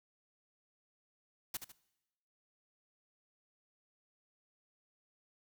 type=noise with echo; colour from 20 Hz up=white; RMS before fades=-38 dBFS; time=1.54-1.57 s; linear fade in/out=5 ms; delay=75 ms; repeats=2; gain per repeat=-8 dB; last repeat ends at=1.72 s; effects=noise-tail reverb RT60 1.0 s tail -22 dB re dry